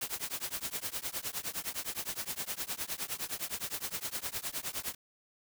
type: noise with tremolo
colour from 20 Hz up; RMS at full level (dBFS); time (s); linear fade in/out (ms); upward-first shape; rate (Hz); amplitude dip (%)
white; -34; 0.01-4.95; 5; triangle; 9.7; 100
effects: none